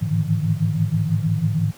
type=tone cluster; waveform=sine; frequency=103.6 / 109.7 / 150.3 / 160 / 166.3 Hz; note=G#2 / A2 / D3 / D#3 / E3; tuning=-4 / -5 / +40 / +49 / +16 cents; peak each=-24 dBFS; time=0.01-1.72 s; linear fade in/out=20 ms; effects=pink hiss -46 dBFS RMS until 1.77 s + high-pass 60 Hz 12 dB/octave